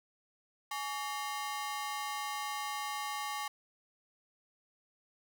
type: ring-modulated tone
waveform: sawtooth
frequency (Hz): 987.8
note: B5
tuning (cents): 0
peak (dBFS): -29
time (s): 0.71-3.48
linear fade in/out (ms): 5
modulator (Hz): 148
effects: none